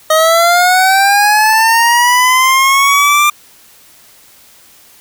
25% pulse linear sweep, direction up, 622.3 to 1193 Hz, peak -3 dBFS, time 0.1-3.3 s, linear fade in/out 5 ms, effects white hiss -43 dBFS RMS until 5 s

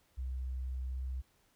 sine tone with pitch glide, 64.1 to 64.55 Hz, C2 to C2, -35 to -23 cents, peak -35 dBFS, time 0.17-1.22 s, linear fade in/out 20 ms, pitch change +12 cents, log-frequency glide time 0.85-0.97 s, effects pink hiss -71 dBFS RMS until 1.55 s

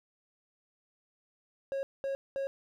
triangle tone bursts, 546 Hz, C#5, 26 cents flat, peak -29 dBFS, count 3, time 1.72-2.47 s, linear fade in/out 0 ms, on 110 ms, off 210 ms, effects none

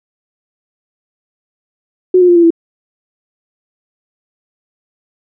sine tone with pitch steps, 366.9 / 358.1 / 349.5 / 341.1 / 333 Hz, F#4 / F4 / F4 / F4 / E4, -15 / +43 / +1 / -41 / +18 cents, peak -4 dBFS, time 2.14-2.505 s, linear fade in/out 5 ms, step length 73 ms, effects none

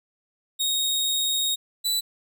sawtooth tone pair in turn, 3746 / 3969 Hz, A#7 / B7, +8 / +8 cents, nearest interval minor second, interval 100 cents, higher second, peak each -19 dBFS, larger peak neither, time 0.59-1.56 / 1.84-2.01 s, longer first, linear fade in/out 20 ms, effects none

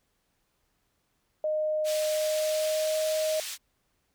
sine tone with pitch glide, 616 to 624.6 Hz, D#5 to D#5, -17 to +7 cents, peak -25 dBFS, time 1.44-3.4 s, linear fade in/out 2 ms, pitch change +24 cents, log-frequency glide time 2.09-3.01 s
pink band-pass noise, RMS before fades -37 dBFS, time 1.84-3.58 s, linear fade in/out 50 ms, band 2800 to 12000 Hz, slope 12 dB/octave
effects pink hiss -74 dBFS RMS until 4.14 s

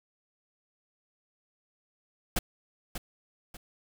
pink noise with echo, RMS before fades -27 dBFS, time 2.36-2.39 s, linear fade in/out 5 ms, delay 590 ms, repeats 2, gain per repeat -9 dB, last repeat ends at 3.57 s, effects none

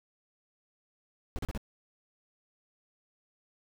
brown noise bursts, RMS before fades -34 dBFS, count 4, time 1.36-1.576 s, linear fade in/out 0 ms, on 27 ms, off 36 ms, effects none

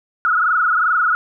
sine tone with frequency modulation, 1366 Hz, F6, 39 cents flat, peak -13 dBFS, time 0.25-1.15 s, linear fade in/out 0 ms, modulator 22.6 Hz, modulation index 4.5, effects none

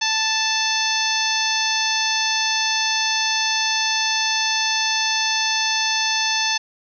harmonic tone, 880 Hz, A5, in tune, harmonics 1 / 2 / 3 / 4 / 5 / 6 / 7, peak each -26 / -26 / -26 / -26 / -26 / -26 / -26 dBFS, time 0.01-6.58 s, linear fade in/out 10 ms, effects none

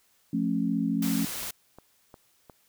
sine chord, F augmented, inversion none, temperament just, 174.61 / 218.3 / 272.8 Hz, F3 / A3 / C#4, 0 / -13 / -28 cents, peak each -30 / -28 / -28 dBFS, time 0.33-1.25 s, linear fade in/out 5 ms
white noise, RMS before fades -35 dBFS, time 1.02-1.51 s, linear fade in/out 5 ms
click train, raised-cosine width 1 ms, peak -32 dBFS, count 4, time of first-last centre 1.43-2.498 s, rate 2.81 Hz
effects white hiss -66 dBFS RMS until 2.68 s

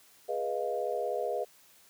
sine chord, F half-diminished seventh, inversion first, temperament equal with one note detuned, 415.3 / 488.2 / 622.3 / 698.5 Hz, Ab4 / Cb5 / Eb5 / F5, 0 / -20 / 0 / 0 cents, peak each -36 / -34 / -35 / -36 dBFS, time 0.28-1.45 s, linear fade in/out 20 ms, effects white hiss -60 dBFS RMS until 1.89 s + high-pass 100 Hz 12 dB/octave

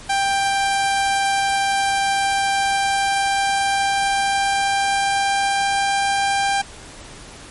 sawtooth tone with pitch glide, 789 to 794 Hz, G5 to G5, +11 to +22 cents, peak -13 dBFS, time 0.09-6.62 s, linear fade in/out 10 ms, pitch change +11 cents, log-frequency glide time 2.5-6.03 s, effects pink hiss -39 dBFS RMS until 7.5 s + MP3 48 kbps

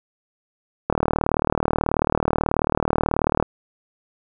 click train, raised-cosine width 1 ms, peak -4 dBFS, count 98, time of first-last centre 0.9-3.426 s, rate 38.4 Hz, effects none

